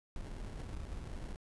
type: noise with sample-and-hold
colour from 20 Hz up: brown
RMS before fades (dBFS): -43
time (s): 0.16-1.36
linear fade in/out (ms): 2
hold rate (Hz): 1225
effects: resampled to 24000 Hz